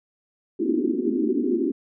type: band-pass noise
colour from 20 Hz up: white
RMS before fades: -23 dBFS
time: 0.59-1.72 s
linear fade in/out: 10 ms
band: 220 to 390 Hz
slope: 96 dB/octave
effects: none